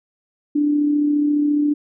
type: tone with amplitude modulation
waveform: sine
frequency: 293.7 Hz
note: D4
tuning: in tune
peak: -13 dBFS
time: 0.55-1.74 s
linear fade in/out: 10 ms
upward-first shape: sine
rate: 34.5 Hz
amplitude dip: 35%
effects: none